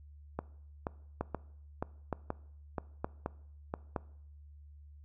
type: two click trains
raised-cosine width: 1 ms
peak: -20 / -19 dBFS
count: 8 / 4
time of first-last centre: 0.39-3.739 / 1.21-3.962 s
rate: 2.09 / 1.09 Hz
effects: noise-tail reverb RT60 0.7 s tail -21 dB re dry + added 73 Hz sine -51 dBFS peak until 5.04 s

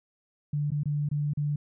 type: tone with dropouts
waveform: sine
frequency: 146.83 Hz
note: D3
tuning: in tune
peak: -25 dBFS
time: 0.53-1.56 s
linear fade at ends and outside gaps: 5 ms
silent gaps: 0.705-0.717 / 0.834-0.856 / 1.089-1.113 / 1.335-1.372 s
effects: none

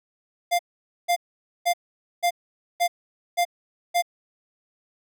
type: tone bursts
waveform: square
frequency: 698.5 Hz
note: F5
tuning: in tune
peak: -19 dBFS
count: 7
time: 0.51-4.024 s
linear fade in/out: 20 ms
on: 82 ms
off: 490 ms
effects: none

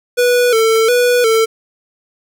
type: tone with vibrato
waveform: square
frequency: 467.9 Hz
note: A#4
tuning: 6 cents sharp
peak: -10 dBFS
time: 0.17-1.46 s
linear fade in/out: 20 ms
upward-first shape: square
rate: 1.4 Hz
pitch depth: 79 cents each way
effects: none

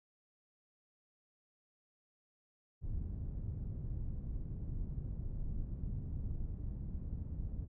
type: low-pass noise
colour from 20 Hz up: pink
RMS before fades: -40 dBFS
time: 2.81-7.68 s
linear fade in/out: 50 ms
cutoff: 130 Hz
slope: 12 dB/octave
effects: none

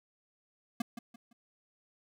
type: tone with echo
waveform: square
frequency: 234.4 Hz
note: A#3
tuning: 10 cents sharp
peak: -30 dBFS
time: 0.8-0.82 s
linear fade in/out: 5 ms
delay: 170 ms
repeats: 3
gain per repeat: -10 dB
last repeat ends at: 1.33 s
effects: none

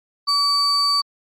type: tone pair together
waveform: sine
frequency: 1145 / 4580 Hz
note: D6 / D8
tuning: -44 / -44 cents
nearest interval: 2 octaves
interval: 2400 cents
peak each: -18 / -15 dBFS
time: 0.27-1.02 s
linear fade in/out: 20 ms
effects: tanh soft clip ceiling -12 dBFS + MP3 64 kbps

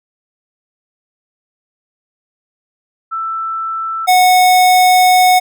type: tone pair in turn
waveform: sine / square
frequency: 1327 / 734.1 Hz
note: E6 / F#5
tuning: +11 / -14 cents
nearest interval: minor seventh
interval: 1025 cents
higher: first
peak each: -17 / -7 dBFS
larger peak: second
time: 3.11-4.07 / 4.07-5.4 s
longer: second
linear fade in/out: 20 ms
effects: none

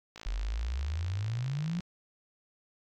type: click train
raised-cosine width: 0.2 ms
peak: -27 dBFS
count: 92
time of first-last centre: 0.16-1.806 s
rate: 55.3 Hz
type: exponential sweep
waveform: sine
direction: up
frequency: 41.2 to 180 Hz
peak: -30 dBFS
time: 0.26-1.8 s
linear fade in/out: 0 ms
effects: AAC 64 kbps

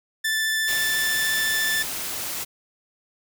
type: tone with vibrato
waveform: sawtooth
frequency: 1760 Hz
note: A6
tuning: in tune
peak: -18 dBFS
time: 0.24-1.83 s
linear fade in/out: 10 ms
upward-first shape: sine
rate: 14 Hz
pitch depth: 9 cents each way
type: noise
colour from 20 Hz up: white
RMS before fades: -30 dBFS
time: 0.67-2.45 s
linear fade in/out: 20 ms
effects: none

